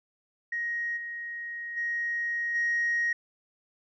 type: tone with level steps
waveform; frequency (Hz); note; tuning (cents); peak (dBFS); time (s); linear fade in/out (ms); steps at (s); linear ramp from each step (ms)
sine; 1880; A#6; +14; -28 / -34 / -27 / -23; 0.52-3.13; 5; 0.96 / 1.76 / 2.54; 20
effects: tanh soft clip ceiling -21 dBFS